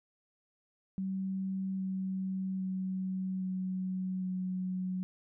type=tone with pitch steps; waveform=sine; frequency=190.9 / 189.36 / 187.84 / 186.32 / 184.82 Hz; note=G3 / F#3 / F#3 / F#3 / F#3; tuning=-46 / +40 / +26 / +12 / -2 cents; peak=-32 dBFS; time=0.98-5.03 s; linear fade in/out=0 ms; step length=810 ms; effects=none